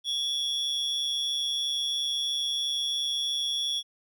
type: tone cluster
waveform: triangle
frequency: 3317 / 3457 / 5600 Hz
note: G#7 / A7 / F8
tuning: -3 / -31 / +4 cents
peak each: -29 / -28 / -36 dBFS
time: 0.04-3.83 s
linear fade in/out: 50 ms
effects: none